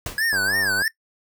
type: noise with exponential decay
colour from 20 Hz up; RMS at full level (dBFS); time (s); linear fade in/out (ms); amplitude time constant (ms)
pink; -27; 0.06-0.29; 2; 50
type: tone with vibrato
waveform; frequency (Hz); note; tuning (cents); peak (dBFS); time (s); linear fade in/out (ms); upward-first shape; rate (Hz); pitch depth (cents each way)
square; 1653; G#6; -9; -20; 0.18-0.88; 2; sine; 3.1; 190
type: click train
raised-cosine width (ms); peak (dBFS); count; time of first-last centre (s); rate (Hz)
1; -19; 49; 0.33-0.819; 98.1
effects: noise-tail reverb RT60 0.1 s tail -18 dB re dry